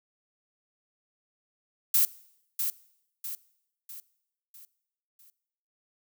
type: noise with echo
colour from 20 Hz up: violet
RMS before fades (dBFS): -22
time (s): 1.94-2.05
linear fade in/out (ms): 2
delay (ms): 650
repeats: 5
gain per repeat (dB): -7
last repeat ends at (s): 5.3
effects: noise-tail reverb RT60 0.8 s tail -21 dB re dry